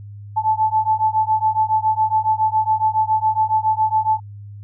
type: beating tone pair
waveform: sine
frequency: 868 / 875.2 Hz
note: A5 / A5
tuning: -24 / -9 cents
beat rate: 7.2 Hz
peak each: -18 dBFS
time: 0.36-4.2 s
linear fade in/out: 20 ms
effects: added 102 Hz sine -33 dBFS peak until 4.63 s